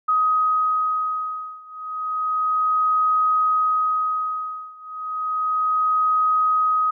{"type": "beating tone pair", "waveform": "sine", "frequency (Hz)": [1258, 1258.32], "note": ["D#6", "D#6"], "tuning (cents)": [19, 19], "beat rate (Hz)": 0.32, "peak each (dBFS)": [-21, -22], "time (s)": [0.08, 6.91], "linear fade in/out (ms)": 10, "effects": []}